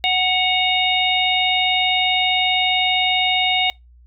harmonic tone with a mistuned harmonic, 740 Hz, F#5, in tune, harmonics 1 / 3 / 4 / 5, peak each -21 / -21 / -21 / -21 dBFS, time 0.04-3.7 s, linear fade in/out 0 ms, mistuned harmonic 4, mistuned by -67 cents, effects noise-tail reverb RT60 0.2 s tail -26 dB re dry + added 60 Hz sine -45 dBFS peak until 4.06 s

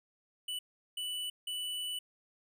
square tone bursts at uneven times, 2971 Hz, F#7, 6 cents sharp, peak -36 dBFS, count 3, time 0.48-0.59 / 0.97-1.3 / 1.47-1.99 s, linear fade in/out 5 ms, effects none

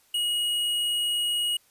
triangle tone with hard clipping, 2894 Hz, F#7, 39 cents flat, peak -25 dBFS, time 0.14-1.57 s, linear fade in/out 5 ms, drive 16 dB, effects white hiss -62 dBFS RMS until 1.7 s + resampled to 32000 Hz

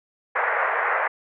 white band-pass noise, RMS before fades -23 dBFS, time 0.35-1.08 s, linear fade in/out 10 ms, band 470 to 2000 Hz, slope 48 dB/octave, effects none

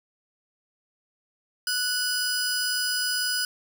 sawtooth tone pair together, 1478 / 4971 Hz, F#6 / D#8, -2 / -2 cents, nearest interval octave + major sixth, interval 2100 cents, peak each -24 dBFS, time 1.67-3.45 s, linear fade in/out 2 ms, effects none

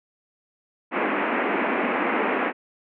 pink band-pass noise, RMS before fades -24 dBFS, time 0.91-2.53 s, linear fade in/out 50 ms, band 220 to 2500 Hz, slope 48 dB/octave, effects none

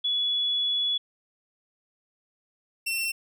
sine / sawtooth tone pair in turn, 3401 / 2704 Hz, G#7 / E7, +40 / +43 cents, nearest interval major third, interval 397 cents, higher first, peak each -23 dBFS, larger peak neither, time 0.04-0.98 / 2.86-3.12 s, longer first, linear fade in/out 10 ms, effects none

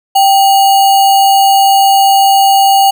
sine tone with sample-and-hold, 784 Hz, G5, in tune, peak -4 dBFS, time 0.15-2.91 s, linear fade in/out 10 ms, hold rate 3675 Hz, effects none

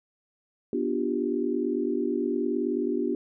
sine chord, G dominant seventh, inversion first, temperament just, 245 / 294 / 352.8 / 392 Hz, B3 / D4 / F4 / G4, -14 / +2 / +18 / 0 cents, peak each -30 dBFS, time 0.73-3.15 s, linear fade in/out 2 ms, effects none

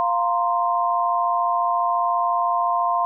sine chord, F suspended fourth, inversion none, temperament equal, 698.5 / 932.3 / 1046.5 Hz, F5 / Bb5 / C6, 0 / 0 / 0 cents, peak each -22 / -25 / -21 dBFS, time 0-3.05 s, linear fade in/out 0 ms, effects none

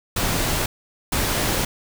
pink noise bursts at uneven times, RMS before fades -22 dBFS, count 2, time 0.16-0.66 / 1.12-1.65 s, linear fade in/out 5 ms, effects none

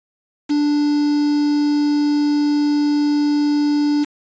triangle tone with quantisation, 293.7 Hz, D4, in tune, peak -12 dBFS, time 0.49-4.05 s, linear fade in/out 20 ms, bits 5, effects resampled to 16000 Hz

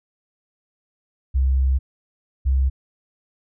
sine tone pair in turn, 66 / 66.35 Hz, C2 / C2, +16 / +25 cents, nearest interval unison, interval 9 cents, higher second, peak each -15 dBFS, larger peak neither, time 1.34-1.79 / 2.45-2.7 s, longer first, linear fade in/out 20 ms, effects none

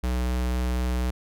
square tone with vibrato, 62 Hz, B1, 7 cents sharp, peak -24 dBFS, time 0.03-1.11 s, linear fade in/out 10 ms, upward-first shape triangle, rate 4.1 Hz, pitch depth 9 cents each way, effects none

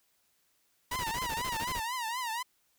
sawtooth tone with vibrato, 954 Hz, A#5, 40 cents sharp, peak -29 dBFS, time 0.91-2.43 s, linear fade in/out 10 ms, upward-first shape triangle, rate 4.1 Hz, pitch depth 160 cents each way
pink noise bursts, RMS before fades -39 dBFS, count 12, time 0.91-1.8 s, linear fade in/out 5 ms, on 54 ms, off 22 ms
effects white hiss -72 dBFS RMS until 2.78 s

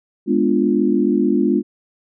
sine chord, G# diminished seventh, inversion none, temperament equal, 207.7 / 246.9 / 293.7 / 349.2 Hz, G#3 / B3 / D4 / F4, 0 / 0 / 0 / 0 cents, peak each -19 dBFS, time 0.26-1.63 s, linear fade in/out 50 ms, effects none

